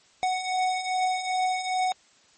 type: beating tone pair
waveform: square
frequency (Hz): 740 / 742.5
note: F#5 / F#5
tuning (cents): 0 / +6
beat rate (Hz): 2.5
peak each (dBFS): -31 / -26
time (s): 0.23-1.92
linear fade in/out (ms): 0
effects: white hiss -59 dBFS RMS until 2.37 s + MP3 32 kbps